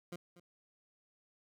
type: tone with echo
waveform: 20% pulse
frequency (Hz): 174.61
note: F3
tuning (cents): 0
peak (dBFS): -37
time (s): 0.12-0.16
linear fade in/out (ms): 5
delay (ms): 240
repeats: 1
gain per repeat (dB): -15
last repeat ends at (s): 0.4
effects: none